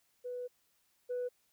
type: tone pair in turn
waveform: sine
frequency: 493.9 / 493.9 Hz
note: B4 / B4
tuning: 0 / 0 cents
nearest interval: unison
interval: 0 cents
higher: neither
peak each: -37 / -32 dBFS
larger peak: second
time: 0.24-0.48 / 1.09-1.29 s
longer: first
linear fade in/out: 20 ms
effects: tanh soft clip ceiling -31 dBFS + white hiss -74 dBFS RMS until 1.52 s